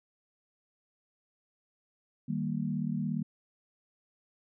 sine chord, Eb major, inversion none, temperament equal, 155.56 / 196 / 233.1 Hz, Eb3 / G3 / Bb3, 0 / 0 / 0 cents, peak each -34 dBFS, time 2.28-3.23 s, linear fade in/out 10 ms, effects none

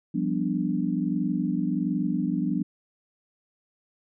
sine chord, G dominant seventh, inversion third, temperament equal, 174.61 / 196 / 246.9 / 293.7 Hz, F3 / G3 / B3 / D4, 0 / 0 / 0 / 0 cents, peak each -29 dBFS, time 0.14-2.63 s, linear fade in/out 10 ms, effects none

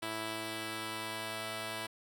5% pulse tone pair together, 109.99 / 329.6 Hz, A2 / E4, 0 / 0 cents, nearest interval octave + perfect fifth, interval 1900 cents, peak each -32 / -27 dBFS, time 0.02-1.87 s, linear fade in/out 10 ms, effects none

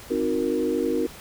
sine chord, C half-diminished seventh, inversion none, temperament equal with one note detuned, 261.6 / 311.1 / 363.4 / 466.2 Hz, C4 / Eb4 / Gb4 / Bb4, 0 / 0 / -31 / 0 cents, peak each -28 / -27 / -27 / -26 dBFS, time 0.1-1.07 s, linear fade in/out 10 ms, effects pink hiss -43 dBFS RMS until 1.2 s

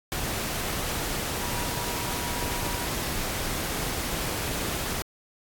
sine tone in noise, 960 Hz, B5, 49 cents flat, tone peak -37 dBFS, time 1.42-2.85 s, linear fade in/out 0 ms, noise pink, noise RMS -30 dBFS, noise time 0.12-5.02 s, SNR -10 dB, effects AAC 64 kbps

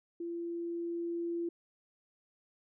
sine tone with level ramp, 340.6 Hz, F4, 43 cents flat, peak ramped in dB -36 to -32 dBFS, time 0.2-1.49 s, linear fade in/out 5 ms, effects none

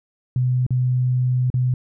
sine tone with dropouts, 126.2 Hz, B2, 38 cents sharp, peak -16 dBFS, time 0.36-1.74 s, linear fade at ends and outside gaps 2 ms, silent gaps 0.665-0.706 / 1.502-1.541 s, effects none

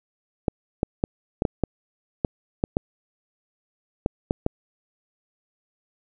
clicks, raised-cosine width 2 ms, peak -7 dBFS, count 12, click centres 0.482 / 0.831 / 1.039 / 1.421 / 1.452 / 1.637 / 2.248 / 2.639 / 2.769 / 4.061 / 4.309 / 4.464 s, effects none

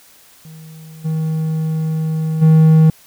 triangle tone with level steps, 158.5 Hz, D#3, 32 cents sharp, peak -32 / -14 / -4 dBFS, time 0.45-2.9 s, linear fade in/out 2 ms, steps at 1.04 / 2.41 s, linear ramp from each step 20 ms, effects white hiss -47 dBFS RMS until 3.06 s

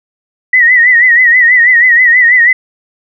sine tone with vibrato, 1938 Hz, B6, 33 cents flat, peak -3 dBFS, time 0.53-2.53 s, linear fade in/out 5 ms, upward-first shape sine, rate 6.2 Hz, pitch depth 85 cents each way, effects none

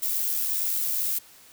violet noise with amplitude modulation, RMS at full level -25 dBFS, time 0.02-1.19 s, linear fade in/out 10 ms, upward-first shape sine, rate 82.3 Hz, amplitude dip 35%, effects white hiss -52 dBFS RMS until 1.52 s

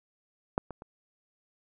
clicks, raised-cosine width 1 ms, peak -12 / -25 / -30 dBFS, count 3, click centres 0.579 / 0.707 / 0.821 s, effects none

